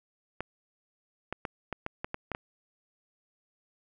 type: clicks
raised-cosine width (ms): 0.5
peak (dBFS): -18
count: 9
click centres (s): 0.406 / 1.326 / 1.452 / 1.727 / 1.864 / 2.045 / 2.144 / 2.317 / 2.349
effects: none

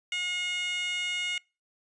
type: tone with high-pass filter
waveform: 15% pulse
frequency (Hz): 720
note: F#5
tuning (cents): -47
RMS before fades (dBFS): -31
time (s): 0.12-1.38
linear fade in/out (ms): 2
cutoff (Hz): 2500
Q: 6.7
effects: noise-tail reverb RT60 0.3 s tail -26 dB re dry + resampled to 22050 Hz

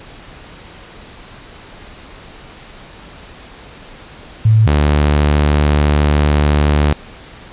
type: tone pair in turn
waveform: sine / sawtooth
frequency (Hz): 110 / 73.84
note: A2 / D2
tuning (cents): 0 / +10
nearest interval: perfect fifth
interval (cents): 690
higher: first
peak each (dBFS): -6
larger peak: neither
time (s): 4.45-4.67 / 4.67-6.93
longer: second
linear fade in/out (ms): 5
effects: pink hiss -37 dBFS RMS until 7.52 s + resampled to 8000 Hz

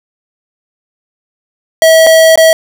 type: tone with dropouts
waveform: square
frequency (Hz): 646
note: E5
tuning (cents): -35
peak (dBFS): -3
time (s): 1.82-2.53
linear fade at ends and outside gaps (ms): 1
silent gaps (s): 2.066-2.069 / 2.357-2.375
effects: none

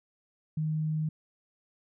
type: tone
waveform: sine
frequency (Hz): 155.56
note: D#3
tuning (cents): 0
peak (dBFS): -27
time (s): 0.57-1.09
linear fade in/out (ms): 5
effects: none

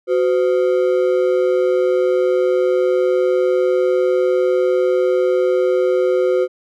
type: ring-modulated tone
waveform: triangle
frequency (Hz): 440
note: A4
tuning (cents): 0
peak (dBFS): -8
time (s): 0.07-6.48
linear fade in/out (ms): 50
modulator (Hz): 70.1
effects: none

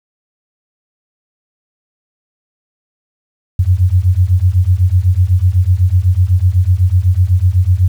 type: beating tone pair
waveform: sine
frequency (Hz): 87.31 / 95.31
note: F2 / G2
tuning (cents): 0 / -48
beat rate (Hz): 8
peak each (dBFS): -11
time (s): 3.59-7.88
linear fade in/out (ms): 5
effects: 7-bit

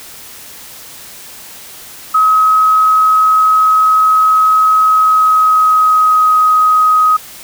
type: tone with pitch glide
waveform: sine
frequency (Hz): 1274 to 1258.6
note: D#6 to D#6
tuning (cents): +41 to +19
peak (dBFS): -6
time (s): 2.14-7.17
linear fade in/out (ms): 10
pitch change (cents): -22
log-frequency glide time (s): 4.81-6.37
effects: white hiss -33 dBFS RMS until 7.43 s

